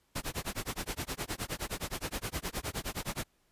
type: noise with tremolo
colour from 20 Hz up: pink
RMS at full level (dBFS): -34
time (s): 0.15-3.24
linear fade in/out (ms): 10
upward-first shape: sine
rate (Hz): 9.6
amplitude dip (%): 100
effects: pink hiss -72 dBFS RMS until 3.51 s + resampled to 32000 Hz